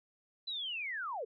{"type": "linear sweep", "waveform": "sine", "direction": "down", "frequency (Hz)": [4036, 400.5], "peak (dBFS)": -36, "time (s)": [0.47, 1.25], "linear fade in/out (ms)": 10, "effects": []}